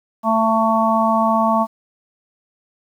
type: harmonic tone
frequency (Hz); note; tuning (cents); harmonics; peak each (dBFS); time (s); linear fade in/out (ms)
223.1; A3; +24; 1 / 3 / 4 / 5; -19 / -19 / -19 / -19; 0.23-1.67; 50
effects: 8-bit